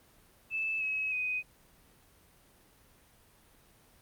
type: tone with pitch steps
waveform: sine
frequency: 2626 / 2563 / 2502 Hz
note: E7 / E7 / D#7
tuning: -7 / -49 / +9 cents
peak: -30 dBFS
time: 0.5-1.43 s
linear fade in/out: 50 ms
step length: 310 ms
effects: pink hiss -62 dBFS RMS until 4.01 s + Opus 32 kbps